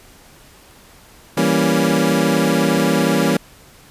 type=chord; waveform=25% pulse; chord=E diminished seventh; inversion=none; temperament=equal; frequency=164.81 / 196 / 233.1 / 277.2 Hz; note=E3 / G3 / Bb3 / Db4; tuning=0 / 0 / 0 / 0 cents; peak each=-16 dBFS; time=1.37-3.37 s; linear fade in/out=5 ms; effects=pink hiss -46 dBFS RMS until 3.9 s + resampled to 32000 Hz